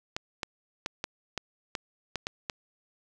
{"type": "clicks", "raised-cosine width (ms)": 0.2, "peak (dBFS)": -14, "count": 9, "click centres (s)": [0.165, 0.432, 0.861, 1.041, 1.377, 1.752, 2.157, 2.269, 2.498], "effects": []}